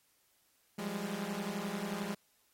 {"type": "tone cluster", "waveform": "sawtooth", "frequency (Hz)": [173.9, 195.8, 207.1], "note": ["F3", "G3", "G#3"], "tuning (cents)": [-7, -2, -5], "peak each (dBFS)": [-39, -37, -35], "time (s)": [0.78, 2.15], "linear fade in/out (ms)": 10, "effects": ["white hiss -72 dBFS RMS until 2.53 s", "AAC 48 kbps"]}